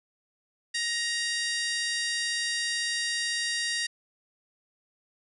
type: harmonic tone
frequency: 938 Hz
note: A#5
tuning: 11 cents sharp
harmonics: 2 / 3 / 4 / 5 / 6 / 7 / 8 / 9 / 10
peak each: -31 / -38 / -35 / -34 / -37 / -43 / -41 / -46 / -40 dBFS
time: 0.74-3.87 s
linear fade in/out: 10 ms
effects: none